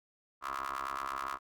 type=ring-modulated tone; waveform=20% pulse; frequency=67.7 Hz; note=C#2; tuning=40 cents flat; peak=-28 dBFS; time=0.41-1.39 s; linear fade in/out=50 ms; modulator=1180 Hz; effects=none